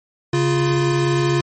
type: tone pair together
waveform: square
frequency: 138.5 / 349 Hz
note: C#3 / F4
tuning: -1 / -1 cents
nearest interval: octave + major third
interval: 1600 cents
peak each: -19 dBFS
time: 0.33-1.41 s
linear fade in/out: 5 ms
effects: MP3 32 kbps